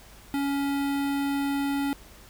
square tone with notch filter, 280 Hz, C#4, 18 cents sharp, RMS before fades -27 dBFS, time 0.34-1.93 s, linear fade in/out 0 ms, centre 6100 Hz, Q 1.4, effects added 50 Hz sine -52 dBFS peak until 2.29 s + pink hiss -51 dBFS RMS until 2.29 s

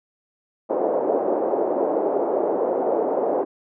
pink band-pass noise, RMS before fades -22 dBFS, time 0.69-3.45 s, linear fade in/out 20 ms, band 370 to 680 Hz, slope 24 dB/octave, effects none

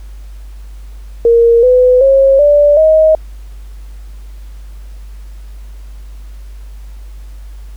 sine tone with pitch steps, 466.2 / 502.6 / 541.7 / 584 / 629.5 Hz, A#4 / B4 / C#5 / D5 / D#5, 0 / +30 / -40 / -10 / +20 cents, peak -4 dBFS, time 1.25-3.15 s, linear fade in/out 2 ms, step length 380 ms, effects added 50 Hz sine -27 dBFS peak until 7.76 s + pink hiss -48 dBFS RMS until 7.76 s

